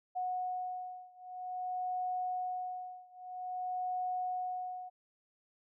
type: beating tone pair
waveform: sine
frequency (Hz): 732 / 732.51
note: F#5 / F#5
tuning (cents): -19 / -18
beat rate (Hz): 0.51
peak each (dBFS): -38 / -39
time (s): 0.15-4.9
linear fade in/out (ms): 20
effects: none